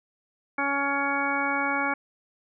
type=harmonic tone; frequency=280 Hz; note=C#4; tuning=18 cents sharp; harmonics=1 / 2 / 3 / 4 / 5 / 6 / 8; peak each=-32 / -35 / -30 / -32 / -30 / -33 / -30 dBFS; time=0.58-1.94 s; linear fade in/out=5 ms; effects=none